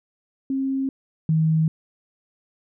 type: tone pair in turn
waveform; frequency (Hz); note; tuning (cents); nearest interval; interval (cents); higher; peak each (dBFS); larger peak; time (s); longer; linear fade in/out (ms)
sine; 268.4 / 158.9; C4 / D#3; +44 / +37; major sixth; 907; first; -21 / -16; second; 0.5-0.89 / 1.29-1.68; neither; 2
effects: none